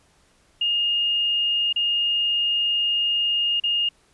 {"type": "tone with dropouts", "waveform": "sine", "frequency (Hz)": 2839, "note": "F7", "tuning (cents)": 28, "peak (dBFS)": -19, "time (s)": [0.61, 3.89], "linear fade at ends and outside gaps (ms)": 5, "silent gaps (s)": [[1.728, 1.76], [3.6, 3.637]], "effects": ["pink hiss -60 dBFS RMS until 4.13 s", "resampled to 24000 Hz"]}